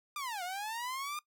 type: linear two-way sweep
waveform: sawtooth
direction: down then up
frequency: 1218 to 698.5 to 1218 Hz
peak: -33 dBFS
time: 0.16-1.19 s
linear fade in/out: 2 ms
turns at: 0.43 s
effects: noise-tail reverb RT60 0.1 s tail -19 dB re dry